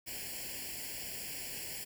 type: noise with comb filter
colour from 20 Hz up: white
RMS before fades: -42 dBFS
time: 0.06-1.85 s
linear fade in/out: 20 ms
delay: 0.4 ms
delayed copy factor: +1
effects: none